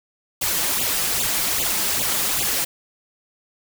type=noise with flanger; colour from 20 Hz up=white; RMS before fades=-22 dBFS; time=0.41-2.65 s; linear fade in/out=10 ms; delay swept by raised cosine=0.27 to 6.07 ms; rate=2.5 Hz; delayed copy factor=+1; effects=none